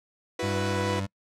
sawtooth chord, E suspended second, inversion none, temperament equal, 329.6 / 370 / 493.9 Hz, E4 / F#4 / B4, 0 / 0 / 0 cents, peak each -30 / -30 / -26 dBFS, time 0.39-1 s, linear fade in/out 5 ms
25% pulse tone with vibrato, 98 Hz, G2, in tune, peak -25 dBFS, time 0.42-1.07 s, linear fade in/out 20 ms, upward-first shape sine, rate 4.9 Hz, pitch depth 30 cents each way
effects noise-tail reverb RT60 0.1 s tail -26 dB re dry + low-pass 8000 Hz 12 dB/octave

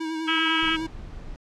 square tone with vibrato, 320 Hz, D#4, 49 cents sharp, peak -28 dBFS, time 0-0.87 s, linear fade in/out 10 ms, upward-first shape sine, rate 9.9 Hz, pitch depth 31 cents each way
harmonic tone, 324.4 Hz, E4, 28 cents flat, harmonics 3 / 4 / 5 / 6 / 7 / 8 / 9 / 10, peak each -34 / -28 / -27 / -38 / -29 / -32 / -28 / -29 dBFS, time 0.27-0.77 s, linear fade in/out 20 ms
brown noise, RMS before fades -38 dBFS, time 0.62-1.36 s, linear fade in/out 0 ms
effects low-pass 6000 Hz 12 dB/octave

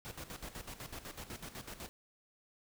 pink noise with tremolo, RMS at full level -45 dBFS, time 0.05-1.89 s, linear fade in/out 0 ms, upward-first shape square, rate 8 Hz, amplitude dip 70%, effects none

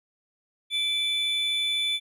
triangle tone pair together, 2328 / 3488 Hz, D7 / A7, -16 / -16 cents, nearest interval perfect fifth, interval 700 cents, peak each -30 / -23 dBFS, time 0.7-2 s, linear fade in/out 50 ms, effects none

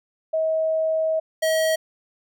sine / square tone pair in turn, 638 / 638 Hz, D#5 / D#5, +43 / +43 cents, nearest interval unison, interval 0 cents, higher neither, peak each -19 dBFS, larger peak neither, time 0.33-1.2 / 1.42-1.76 s, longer first, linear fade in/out 10 ms, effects none

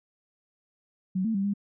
sine tone with pitch steps, 186.9 / 223.5 / 196.1 / 201.7 Hz, F#3 / A3 / G3 / G3, +18 / +27 / +1 / +50 cents, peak -24 dBFS, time 1.15-1.538 s, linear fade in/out 10 ms, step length 97 ms, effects none

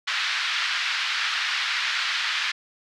pink band-pass noise, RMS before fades -26 dBFS, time 0.07-2.52 s, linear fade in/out 10 ms, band 1400 to 4500 Hz, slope 24 dB/octave, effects none

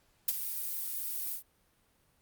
violet noise with ADSR envelope, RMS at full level -25 dBFS, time 0.28-1.43 s, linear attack 6 ms, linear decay 26 ms, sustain -11 dB, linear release 100 ms, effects pink hiss -70 dBFS RMS until 2.21 s + Opus 48 kbps

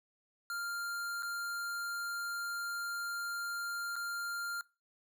square tone with dropouts, 1396 Hz, F6, 1 cent flat, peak -37 dBFS, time 0.5-4.61 s, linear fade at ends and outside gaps 1 ms, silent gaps 1.224-1.23 / 3.957-3.963 s, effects noise-tail reverb RT60 0.3 s tail -22 dB re dry

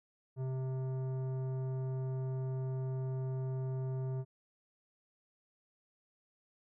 sine tone with tanh clipping, 130.81 Hz, C3, in tune, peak -36 dBFS, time 0.36-4.25 s, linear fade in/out 50 ms, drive 13 dB, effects none

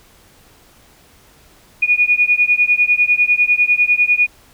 sine beating tone pair, 2450 / 2460 Hz, D#7 / D#7, -27 / -20 cents, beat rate 10 Hz, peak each -14 dBFS, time 1.82-4.27 s, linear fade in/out 10 ms, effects pink hiss -49 dBFS RMS until 4.53 s

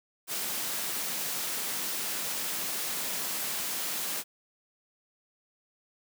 white high-pass noise, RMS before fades -33 dBFS, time 0.27-4.24 s, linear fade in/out 50 ms, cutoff 140 Hz, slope 48 dB/octave, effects none

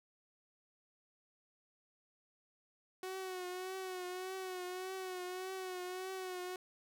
sawtooth tone with vibrato, 370 Hz, F#4, in tune, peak -37 dBFS, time 3.03-6.56 s, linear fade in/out 2 ms, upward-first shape triangle, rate 1.7 Hz, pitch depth 52 cents each way, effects none

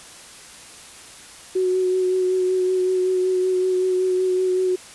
sine tone with vibrato, 370 Hz, F#4, in tune, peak -17 dBFS, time 1.55-4.76 s, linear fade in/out 10 ms, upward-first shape sine, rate 5.3 Hz, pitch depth 18 cents each way, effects white hiss -42 dBFS RMS until 4.94 s + resampled to 24000 Hz

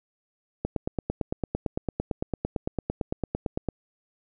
click train, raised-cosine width 2 ms, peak -13 dBFS, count 28, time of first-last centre 0.65-3.687 s, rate 8.89 Hz, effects none

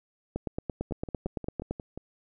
two click trains, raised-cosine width 2 ms, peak -17 / -24 dBFS, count 13 / 7, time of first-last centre 0.36-1.71 / 0.91-1.976 s, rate 8.89 / 5.63 Hz, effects none

